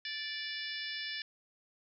harmonic tone, 584 Hz, D5, 10 cents flat, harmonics 3 / 4 / 5 / 6 / 7 / 8 / 9, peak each -42 / -46 / -46 / -44 / -48 / -48 / -44 dBFS, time 0.05-1.22 s, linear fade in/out 2 ms, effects none

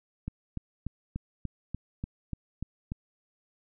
click train, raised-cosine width 5 ms, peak -21 dBFS, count 10, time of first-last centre 0.28-2.919 s, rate 3.41 Hz, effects none

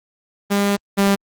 sawtooth tone pair in turn, 201.3 / 198.53 Hz, G3 / G3, +46 / +22 cents, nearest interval unison, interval 24 cents, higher first, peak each -11 / -9 dBFS, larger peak second, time 0.5-0.77 / 0.97-1.16 s, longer first, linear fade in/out 20 ms, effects Opus 24 kbps

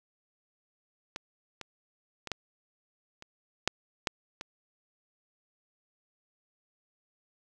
clicks, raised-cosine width 0.2 ms, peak -19 / -22 / -21 / -14 / -28 / -7 / -10 / -21 dBFS, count 8, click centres 1.161 / 1.613 / 2.273 / 2.317 / 3.224 / 3.676 / 4.072 / 4.411 s, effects none

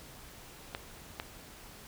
clicks, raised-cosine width 0.3 ms, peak -19 dBFS, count 2, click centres 0.749 / 1.199 s, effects pink hiss -51 dBFS RMS until 1.87 s

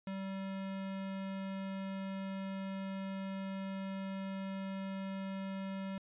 square tone, 193.1 Hz, G3, 26 cents flat, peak -39 dBFS, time 0.07-5.98 s, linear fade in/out 2 ms, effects resampled to 8000 Hz

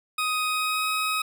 20% pulse tone with pitch glide, 1252 to 1266.5 Hz, D#6 to D#6, +10 to +30 cents, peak -19 dBFS, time 0.18-1.22 s, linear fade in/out 5 ms, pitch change +20 cents, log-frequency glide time 0.48-0.88 s, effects none

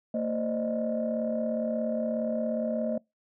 sine tone cluster, 228.6 / 520 / 585 / 622 Hz, A#3 / C5 / D5 / D#5, -34 / -11 / -7 / -1 cents, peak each -29 / -35 / -37 / -30 dBFS, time 0.14-2.98 s, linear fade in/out 5 ms, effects noise-tail reverb RT60 0.2 s tail -25 dB re dry + tanh soft clip ceiling -18 dBFS

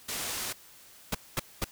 white low-pass noise, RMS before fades -35 dBFS, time 0.08-0.53 s, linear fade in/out 10 ms, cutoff 11000 Hz, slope 12 dB/octave
pink noise bursts, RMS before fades -29 dBFS, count 3, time 1.12-1.644 s, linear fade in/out 5 ms, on 28 ms, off 220 ms
effects white hiss -54 dBFS RMS until 1.71 s

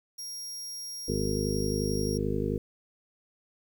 sawtooth tone, 5600 Hz, F8, 4 cents sharp, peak -34 dBFS, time 0.18-2.18 s, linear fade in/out 10 ms
harmonic tone, 51.4 Hz, G#1, 17 cents flat, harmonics 1 / 2 / 3 / 4 / 5 / 7 / 8 / 9, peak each -35 / -35 / -35 / -35 / -35 / -35 / -35 / -35 dBFS, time 1.08-2.58 s, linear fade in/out 5 ms
effects 10-bit

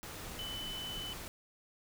sine tone in noise, 3011 Hz, F#7, 30 cents sharp, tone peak -40 dBFS, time 0.39-1.13 s, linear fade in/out 0 ms, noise pink, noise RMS -45 dBFS, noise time 0.03-1.28 s, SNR +2 dB, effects none

